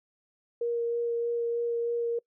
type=tone with vibrato; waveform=sine; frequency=470 Hz; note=A#4; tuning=14 cents sharp; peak=-26 dBFS; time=0.61-2.19 s; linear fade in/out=5 ms; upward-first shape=sine; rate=3.2 Hz; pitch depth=9 cents each way; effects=noise-tail reverb RT60 0.1 s tail -25 dB re dry